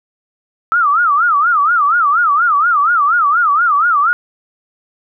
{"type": "tone with vibrato", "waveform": "sine", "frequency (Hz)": 1279, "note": "D#6", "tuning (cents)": 47, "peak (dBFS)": -9, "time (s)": [0.72, 4.13], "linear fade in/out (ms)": 0, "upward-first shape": "sine", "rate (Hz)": 4.2, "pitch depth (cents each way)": 210, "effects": []}